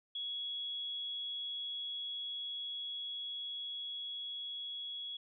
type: tone with level ramp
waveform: sine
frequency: 3347 Hz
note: G#7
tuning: 13 cents sharp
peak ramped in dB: -37 to -40 dBFS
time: 0.15-5.17 s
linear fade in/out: 5 ms
effects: none